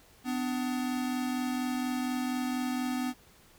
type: tone pair together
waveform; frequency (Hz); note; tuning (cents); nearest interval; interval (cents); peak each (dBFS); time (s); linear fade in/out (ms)
square; 251.1 / 295.3; B3 / D4; +29 / +10; minor third; 281; -31 / -38; 0.24-3.14; 50
effects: pink hiss -59 dBFS RMS until 3.58 s